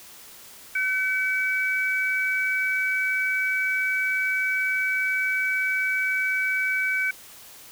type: tone pair together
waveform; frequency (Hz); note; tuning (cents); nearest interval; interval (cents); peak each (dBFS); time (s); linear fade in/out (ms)
sine; 1522 / 2280; F#6 / C#7; +48 / +48; perfect fifth; 700; -25 / -24; 0.75-7.11; 5
effects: white hiss -46 dBFS RMS until 7.71 s